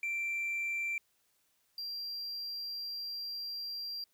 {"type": "tone pair in turn", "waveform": "triangle", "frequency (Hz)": [2351, 4743], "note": ["D7", "D8"], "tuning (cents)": [1, 16], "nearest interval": "octave", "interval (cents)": 1215, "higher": "second", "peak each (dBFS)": [-30, -36], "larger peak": "first", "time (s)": [[0.03, 0.98], [1.78, 4.04]], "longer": "second", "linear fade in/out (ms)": 2, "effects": ["tanh soft clip ceiling -27 dBFS", "white hiss -74 dBFS RMS until 4.13 s"]}